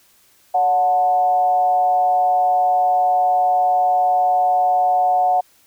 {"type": "tone with frequency modulation", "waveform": "sine", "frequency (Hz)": 730, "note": "F#5", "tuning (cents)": -24, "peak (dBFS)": -13, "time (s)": [0.54, 5.41], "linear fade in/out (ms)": 10, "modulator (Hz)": 160, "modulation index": 0.47, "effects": ["white hiss -55 dBFS RMS until 5.66 s"]}